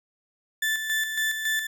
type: tone with tremolo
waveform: 35% pulse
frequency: 1757 Hz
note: A6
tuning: 3 cents flat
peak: -21 dBFS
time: 0.62-1.67 s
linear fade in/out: 5 ms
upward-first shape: square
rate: 3.6 Hz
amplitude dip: 50%
effects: none